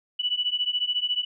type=beating tone pair; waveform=sine; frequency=2951 / 2965 Hz; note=F#7 / F#7; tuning=-5 / +3 cents; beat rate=14 Hz; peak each=-27 / -26 dBFS; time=0.19-1.25 s; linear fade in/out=10 ms; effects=none